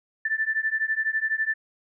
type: beating tone pair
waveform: sine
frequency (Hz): 1760 / 1772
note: A6 / A6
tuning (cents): 0 / +12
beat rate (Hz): 12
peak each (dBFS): -26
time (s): 0.25-1.54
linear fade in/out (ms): 5
effects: none